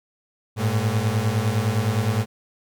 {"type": "beating tone pair", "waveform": "35% pulse", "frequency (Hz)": [103.83, 113.63], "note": ["G#2", "A#2"], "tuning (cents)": [0, -44], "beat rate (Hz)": 9.8, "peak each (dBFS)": -21, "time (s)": [0.56, 2.26], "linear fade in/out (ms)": 50, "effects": []}